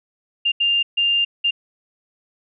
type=tone bursts at uneven times; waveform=sine; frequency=2799 Hz; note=F7; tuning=3 cents sharp; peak=-15 dBFS; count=4; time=0.45-0.52 / 0.6-0.83 / 0.97-1.25 / 1.44-1.51 s; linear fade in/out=10 ms; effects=none